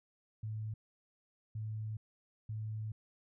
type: tone bursts at uneven times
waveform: sine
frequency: 108.6 Hz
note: A2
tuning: 22 cents flat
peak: -37 dBFS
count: 3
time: 0.43-0.74 / 1.55-1.97 / 2.49-2.92 s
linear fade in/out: 5 ms
effects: none